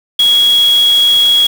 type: tone in noise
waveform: sine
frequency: 3322 Hz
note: G#7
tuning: in tune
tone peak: -6 dBFS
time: 0.19-1.47 s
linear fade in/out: 5 ms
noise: white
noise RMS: -24 dBFS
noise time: 0.19-1.47 s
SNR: +15 dB
effects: none